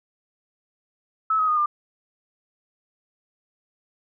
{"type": "tone with pitch steps", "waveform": "sine", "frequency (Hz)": [1300, 1265.2, 1231.3, 1198.3], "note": ["E6", "D#6", "D#6", "D6"], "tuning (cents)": [-24, 29, -18, 34], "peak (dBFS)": -18, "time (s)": [1.3, 1.66], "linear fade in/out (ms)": 5, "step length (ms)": 90, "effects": []}